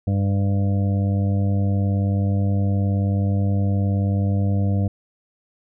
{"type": "harmonic tone", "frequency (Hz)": 99, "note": "G2", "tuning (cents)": 18, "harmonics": [1, 2, 3, 5, 6, 7], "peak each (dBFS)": [-18, -24, -32, -35, -37, -38], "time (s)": [0.07, 4.88], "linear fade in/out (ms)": 5, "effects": []}